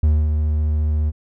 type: tone with ADSR envelope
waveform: triangle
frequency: 76.2 Hz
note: D#2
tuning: 36 cents flat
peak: -9 dBFS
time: 0.03-1.12 s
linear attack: 5 ms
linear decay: 240 ms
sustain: -5 dB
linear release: 35 ms
effects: none